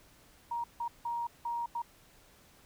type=tone bursts at uneven times; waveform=sine; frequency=942 Hz; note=A#5; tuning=18 cents sharp; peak=-32 dBFS; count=5; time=0.51-0.64 / 0.8-0.88 / 1.05-1.27 / 1.45-1.66 / 1.75-1.82 s; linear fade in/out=5 ms; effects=pink hiss -61 dBFS RMS until 2.65 s